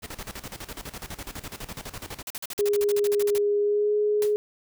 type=noise with tremolo; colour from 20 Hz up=pink; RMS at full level=-36 dBFS; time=0.02-2.23 s; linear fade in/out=20 ms; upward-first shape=square; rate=12 Hz; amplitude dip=80%
type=noise bursts; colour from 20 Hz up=white; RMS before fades=-34 dBFS; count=15; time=2.27-3.381 s; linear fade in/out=2 ms; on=33 ms; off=44 ms
type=tone with pitch glide; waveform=sine; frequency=411.1 to 418.8 Hz; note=G#4 to G#4; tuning=-18 to +15 cents; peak=-20 dBFS; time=2.59-4.36 s; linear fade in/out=0 ms; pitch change=+33 cents; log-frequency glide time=3.6-3.94 s
type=noise with exponential decay; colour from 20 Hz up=white; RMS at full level=-31 dBFS; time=4.22-4.35 s; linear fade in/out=2 ms; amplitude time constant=28 ms
effects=none